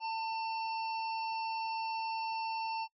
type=harmonic tone; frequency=897 Hz; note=A5; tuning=33 cents sharp; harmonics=1 / 3 / 5 / 6; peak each=-34 / -44 / -48 / -50 dBFS; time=0-2.88 s; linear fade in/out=50 ms; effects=noise-tail reverb RT60 0.1 s tail -23 dB re dry